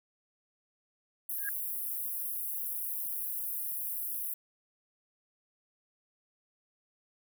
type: high-pass noise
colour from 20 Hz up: pink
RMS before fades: -36 dBFS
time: 1.29-4.34 s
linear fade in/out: 5 ms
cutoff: 11000 Hz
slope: 48 dB/octave
type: tone with exponential growth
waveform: sine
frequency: 1640 Hz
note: G#6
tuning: 22 cents flat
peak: -30 dBFS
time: 1.37-1.49 s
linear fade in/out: 1 ms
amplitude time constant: 26 ms
effects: none